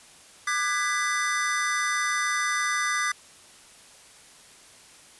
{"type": "chord", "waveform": "square", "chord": "G# half-diminished seventh", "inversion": "second", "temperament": "just", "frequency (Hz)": [1196.1, 1495.1, 1661.2, 1993.5], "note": ["D6", "F#6", "G#6", "B6"], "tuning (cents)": [31, 18, 0, 16], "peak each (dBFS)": [-29, -34, -32, -29], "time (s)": [0.47, 3.12], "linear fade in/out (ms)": 5, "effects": ["white hiss -51 dBFS RMS until 5.19 s", "resampled to 24000 Hz"]}